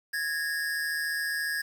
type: tone pair together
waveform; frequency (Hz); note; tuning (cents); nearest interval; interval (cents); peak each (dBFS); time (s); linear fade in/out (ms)
square; 1661.2 / 1815.6; G#6 / A#6; 0 / -46; major second; 154; -30 / -36; 0.13-1.62; 10
effects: 9-bit